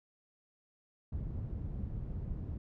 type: low-pass noise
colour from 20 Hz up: white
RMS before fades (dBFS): -39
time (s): 1.12-2.58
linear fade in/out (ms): 5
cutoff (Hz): 100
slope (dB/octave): 12
effects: none